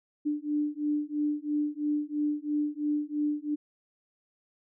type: beating tone pair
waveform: sine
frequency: 295.3 / 298.3 Hz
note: D4 / D4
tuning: +10 / +27 cents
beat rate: 3 Hz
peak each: -30 / -30 dBFS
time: 0.25-3.56 s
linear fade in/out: 20 ms
effects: none